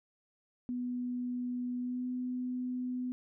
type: tone with pitch glide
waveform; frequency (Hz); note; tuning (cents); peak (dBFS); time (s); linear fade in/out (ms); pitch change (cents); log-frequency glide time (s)
sine; 246.9 to 250.8; B3 to B3; 0 to +27; -33; 0.69-3.12; 0; +27; 1.78-2.07
effects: none